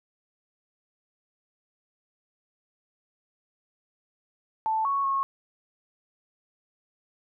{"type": "tone with pitch steps", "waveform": "sine", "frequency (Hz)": [880, 1109, 1092], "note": ["A5", "C#6", "C#6"], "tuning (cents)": [0, 0, -26], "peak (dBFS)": -23, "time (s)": [4.66, 5.23], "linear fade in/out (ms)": 0, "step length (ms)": 190, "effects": []}